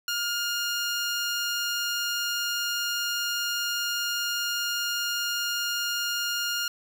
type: tone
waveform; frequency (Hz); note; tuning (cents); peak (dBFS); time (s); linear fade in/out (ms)
15% pulse; 1415; F6; +22; -20; 0.08-6.68; 2
effects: none